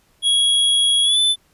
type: tone with pitch glide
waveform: square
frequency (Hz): 3322 to 3511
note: G#7 to A7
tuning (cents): 0 to -4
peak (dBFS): -14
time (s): 0.22-1.36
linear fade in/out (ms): 50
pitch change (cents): +96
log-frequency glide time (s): 1.03-1.19
effects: pink hiss -59 dBFS RMS until 1.53 s + resampled to 32000 Hz